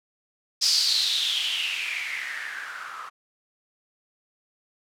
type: noise with low-pass filter sweep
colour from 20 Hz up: violet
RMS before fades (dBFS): -27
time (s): 0.61-3.1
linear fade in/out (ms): 20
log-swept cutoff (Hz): 5100 to 1200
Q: 6.8
effects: none